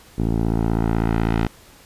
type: tone with low-pass filter sweep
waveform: 10% pulse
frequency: 56 Hz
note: A1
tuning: 31 cents sharp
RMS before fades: -20 dBFS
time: 0.18-1.47 s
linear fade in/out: 5 ms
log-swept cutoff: 430 to 3300 Hz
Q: 0.71
effects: pink hiss -48 dBFS RMS until 1.85 s + resampled to 32000 Hz